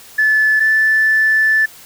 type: tone pair in turn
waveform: sine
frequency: 1735 / 1753.1 Hz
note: A6 / A6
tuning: -25 / -7 cents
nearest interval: unison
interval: 18 cents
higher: second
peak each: -9 dBFS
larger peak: neither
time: 0.18-0.6 / 0.6-1.66 s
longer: second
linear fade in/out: 10 ms
effects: tanh soft clip ceiling -5 dBFS + white hiss -40 dBFS RMS until 1.85 s